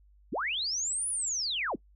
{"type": "linear two-way sweep", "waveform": "sine", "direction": "up then down", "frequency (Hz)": [123.9, 10070, 123.9], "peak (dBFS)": -29, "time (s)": [0.32, 1.76], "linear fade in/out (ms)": 10, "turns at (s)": 1.09, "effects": ["noise-tail reverb RT60 0.1 s tail -23 dB re dry", "added 50 Hz sine -57 dBFS peak until 1.95 s"]}